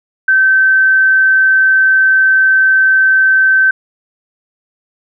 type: tone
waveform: sine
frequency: 1544 Hz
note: G6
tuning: 27 cents flat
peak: -6 dBFS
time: 0.28-3.71 s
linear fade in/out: 5 ms
effects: none